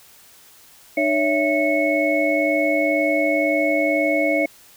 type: tone cluster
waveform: sine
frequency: 301.9 / 559 / 661 / 2200 Hz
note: D4 / C#5 / E5 / C#7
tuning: +48 / +14 / +5 / -14 cents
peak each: -22 dBFS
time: 0.97-4.46 s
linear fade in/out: 5 ms
effects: white hiss -49 dBFS RMS until 4.76 s